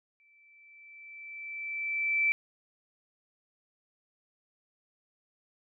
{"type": "tone with exponential growth", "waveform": "sine", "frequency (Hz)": 2326, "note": "D7", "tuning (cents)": -17, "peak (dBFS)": -22, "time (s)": [0.2, 2.32], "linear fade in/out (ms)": 0, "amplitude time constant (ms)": 460, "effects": []}